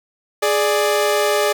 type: tone pair together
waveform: sawtooth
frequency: 417.2 / 590 Hz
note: G#4 / D5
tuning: +8 / +8 cents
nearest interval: tritone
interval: 600 cents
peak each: -14 dBFS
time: 0.42-1.53 s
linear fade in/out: 10 ms
effects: none